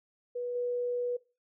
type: tone with level steps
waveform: sine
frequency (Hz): 488.2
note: B4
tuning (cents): -20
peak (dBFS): -32 / -29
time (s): 0.35-1.17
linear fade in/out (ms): 10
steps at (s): 0.55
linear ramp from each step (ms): 5
effects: noise-tail reverb RT60 0.3 s tail -20 dB re dry